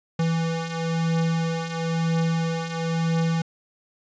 square beating tone pair, 164 / 165 Hz, E3 / E3, -9 / +2 cents, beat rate 1 Hz, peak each -29 / -24 dBFS, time 0.19-3.42 s, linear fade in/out 5 ms, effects resampled to 16000 Hz + 10-bit

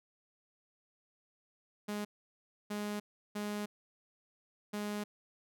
sawtooth tone bursts at uneven times, 207.7 Hz, G#3, in tune, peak -32 dBFS, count 4, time 1.88-2.05 / 2.7-3 / 3.35-3.66 / 4.73-5.04 s, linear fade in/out 10 ms, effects none

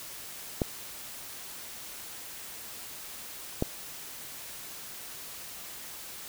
clicks, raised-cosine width 2 ms, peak -12 dBFS, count 2, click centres 0.618 / 3.624 s, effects white hiss -43 dBFS RMS until 6.28 s

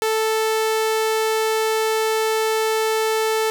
sawtooth tone, 440 Hz, A4, in tune, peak -14 dBFS, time 0.02-3.5 s, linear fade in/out 0 ms, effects none

